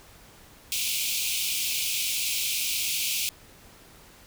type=high-pass noise; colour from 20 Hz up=pink; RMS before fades=-28 dBFS; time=0.72-3.29 s; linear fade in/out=0 ms; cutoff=2300 Hz; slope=96 dB/octave; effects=pink hiss -52 dBFS RMS until 4.26 s